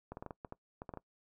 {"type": "clicks", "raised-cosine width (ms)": 1, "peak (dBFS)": -29, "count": 11, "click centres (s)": [0.12, 0.171, 0.225, 0.263, 0.308, 0.448, 0.524, 0.819, 0.892, 0.938, 0.973], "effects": ["noise-tail reverb RT60 0.1 s tail -21 dB re dry"]}